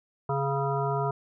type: harmonic tone with a mistuned harmonic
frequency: 138.59 Hz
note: C#3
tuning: in tune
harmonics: 1 / 3 / 5 / 7 / 9 / 10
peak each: -29 / -31 / -32 / -32 / -36 / -40 dBFS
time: 0.29-1.11 s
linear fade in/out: 5 ms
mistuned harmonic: 10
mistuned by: -36 cents
effects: none